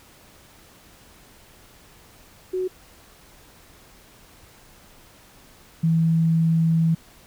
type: tone pair in turn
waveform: sine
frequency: 370 / 163.49 Hz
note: F#4 / E3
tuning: 0 / -14 cents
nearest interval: octave + major second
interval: 1414 cents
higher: first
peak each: -22 / -16 dBFS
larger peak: second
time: 2.53-2.68 / 5.83-6.95 s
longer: second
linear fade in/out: 10 ms
effects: pink hiss -51 dBFS RMS until 7.26 s